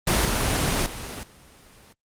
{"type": "noise with level steps", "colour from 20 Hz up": "pink", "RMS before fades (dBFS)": [-20, -23, -34, -50], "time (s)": [0.07, 1.93], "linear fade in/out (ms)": 5, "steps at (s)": [0.25, 0.86, 1.23], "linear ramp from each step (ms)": 2, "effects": ["low-pass 12000 Hz 12 dB/octave", "Opus 24 kbps"]}